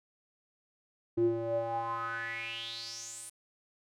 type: tone with band-pass filter sweep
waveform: square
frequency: 115 Hz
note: A#2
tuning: 23 cents flat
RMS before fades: -35 dBFS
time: 1.17-3.3 s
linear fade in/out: 10 ms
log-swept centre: 310 to 9700 Hz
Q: 7.2
effects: none